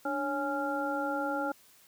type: harmonic tone with a mistuned harmonic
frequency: 277.2 Hz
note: C#4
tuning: in tune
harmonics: 1 / 2 / 3 / 5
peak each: -35 / -35 / -35 / -35 dBFS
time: 0.05-1.52 s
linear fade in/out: 5 ms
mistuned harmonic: 1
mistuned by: +100 cents
effects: white hiss -60 dBFS RMS until 1.87 s + high-pass 60 Hz 12 dB/octave